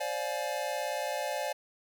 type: chord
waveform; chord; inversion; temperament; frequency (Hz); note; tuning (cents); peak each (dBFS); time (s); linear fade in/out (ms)
square; D half-diminished seventh; third; just; 528.6 / 587.3 / 704.8 / 845.8; C5 / D5 / F5 / Ab5; +18 / 0 / +16 / +31; -39 / -36 / -39 / -38; 0-1.53; 10
effects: none